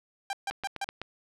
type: tone bursts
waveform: sawtooth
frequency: 792 Hz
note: G5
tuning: 18 cents sharp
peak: -26 dBFS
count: 4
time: 0.3-0.844 s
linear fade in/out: 2 ms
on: 31 ms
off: 140 ms
type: click train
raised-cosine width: 0.3 ms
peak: -20 dBFS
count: 5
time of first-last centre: 0.51-1.016 s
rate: 7.9 Hz
effects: low-pass 9000 Hz 12 dB/octave